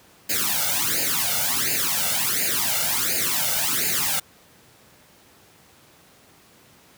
white noise with flanger, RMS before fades -23 dBFS, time 0.29-4.2 s, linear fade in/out 10 ms, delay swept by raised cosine 0.43 to 1.43 ms, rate 1.4 Hz, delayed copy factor +0.95, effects pink hiss -53 dBFS RMS until 6.97 s + high-pass 100 Hz 12 dB/octave

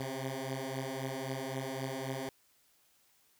10% pulse beating tone pair, 130.81 / 134.61 Hz, C3 / C3, 0 / +50 cents, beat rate 3.8 Hz, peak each -32 / -30 dBFS, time 0-2.29 s, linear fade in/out 2 ms, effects white hiss -69 dBFS RMS until 3.39 s

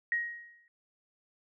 sine tone with exponential decay, 1885 Hz, A#6, 19 cents sharp, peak -25 dBFS, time 0.12-0.68 s, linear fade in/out 1 ms, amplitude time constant 120 ms, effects none

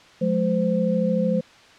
sine tone cluster, 179.3 / 212.6 / 515 Hz, F3 / G#3 / C5, +46 / +41 / -28 cents, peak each -23 dBFS, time 0.21-1.41 s, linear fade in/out 10 ms, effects white hiss -49 dBFS RMS until 1.78 s + low-pass 4000 Hz 12 dB/octave

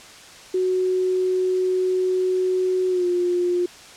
sine tone with pitch glide, 370 to 354.7 Hz, F#4 to F4, 0 to +27 cents, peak -18 dBFS, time 0.54-3.66 s, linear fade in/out 5 ms, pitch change -73 cents, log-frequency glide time 2.89-3.06 s, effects white hiss -43 dBFS RMS until 3.96 s + low-pass 7000 Hz 12 dB/octave

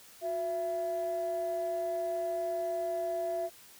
sine tone pair together, 363.6 / 669.9 Hz, F#4 / E5, -30 / +28 cents, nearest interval major seventh, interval 1058 cents, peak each -37 / -30 dBFS, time 0.21-3.5 s, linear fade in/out 50 ms, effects tanh soft clip ceiling -26 dBFS + white hiss -55 dBFS RMS until 3.79 s

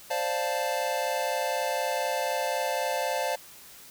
square chord, D minor seventh, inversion third, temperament equal, 523.3 / 587.3 / 698.5 / 880 Hz, C5 / D5 / F5 / A5, 0 / 0 / 0 / 0 cents, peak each -33 dBFS, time 0.1-3.36 s, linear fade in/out 10 ms, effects white hiss -49 dBFS RMS until 3.9 s

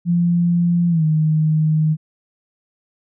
sine tone with pitch glide, 172.8 to 155.74 Hz, F3 to D#3, -18 to +2 cents, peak -13 dBFS, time 0.05-1.97 s, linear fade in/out 50 ms, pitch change -180 cents, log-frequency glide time 0.89-1.04 s, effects none

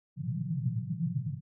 pink band-pass noise, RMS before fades -33 dBFS, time 0.16-1.41 s, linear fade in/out 50 ms, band 110 to 180 Hz, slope 96 dB/octave, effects none

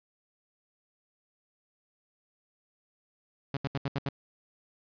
sawtooth tone bursts, 138.59 Hz, C#3, in tune, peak -25 dBFS, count 6, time 3.54-4.089 s, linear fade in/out 2 ms, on 29 ms, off 75 ms, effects resampled to 11025 Hz + 11-bit

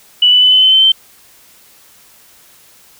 sine tone with pitch steps, 2960 / 2984 / 3008 / 3033 / 3057 / 3082 / 3107 Hz, F#7 / F#7 / F#7 / F#7 / G7 / G7 / G7, 0 / +14 / +28 / +42 / -44 / -30 / -16 cents, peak -5 dBFS, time 0.22-0.92 s, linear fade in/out 5 ms, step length 100 ms, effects white hiss -45 dBFS RMS until 2.99 s

